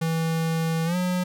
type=tone with pitch glide; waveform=square; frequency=163.1 to 180.97 Hz; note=E3 to F#3; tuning=-18 to -38 cents; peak=-23 dBFS; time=0.01-1.24 s; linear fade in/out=10 ms; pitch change=+180 cents; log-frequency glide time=0.85-0.96 s; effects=none